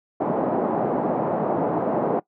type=band-pass noise; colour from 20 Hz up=white; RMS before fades=-23 dBFS; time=0.2-2.2 s; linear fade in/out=10 ms; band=160 to 790 Hz; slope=24 dB/octave; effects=noise-tail reverb RT60 0.1 s tail -20 dB re dry